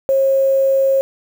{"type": "tone with quantisation", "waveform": "sine", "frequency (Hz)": 540, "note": "C#5", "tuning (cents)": -45, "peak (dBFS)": -11, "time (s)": [0.09, 1.01], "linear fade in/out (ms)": 0, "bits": 6, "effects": []}